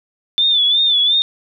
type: tone with vibrato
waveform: sine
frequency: 3520 Hz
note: A7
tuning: in tune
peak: -11 dBFS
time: 0.38-1.22 s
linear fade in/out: 0 ms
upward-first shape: sine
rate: 2.8 Hz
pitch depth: 77 cents each way
effects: none